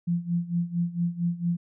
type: tone with tremolo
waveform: sine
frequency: 172.4 Hz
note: F3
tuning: 22 cents flat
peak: -21 dBFS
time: 0.07-1.57 s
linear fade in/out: 10 ms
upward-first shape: sine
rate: 4.4 Hz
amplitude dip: 85%
effects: none